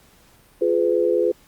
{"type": "chord", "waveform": "sine", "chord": "F diminished", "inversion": "none", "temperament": "just", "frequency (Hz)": [349.2, 419.1, 502.9], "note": ["F4", "Ab4", "Cb5"], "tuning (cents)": [0, 16, 31], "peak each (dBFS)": [-21, -21, -20], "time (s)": [0.61, 1.32], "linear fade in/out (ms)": 10, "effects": ["pink hiss -54 dBFS RMS until 1.47 s", "Opus 48 kbps"]}